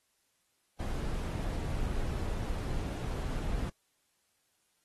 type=noise; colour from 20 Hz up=brown; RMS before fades=-34 dBFS; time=0.79-3.7 s; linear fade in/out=10 ms; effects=white hiss -75 dBFS RMS until 4.84 s + AAC 32 kbps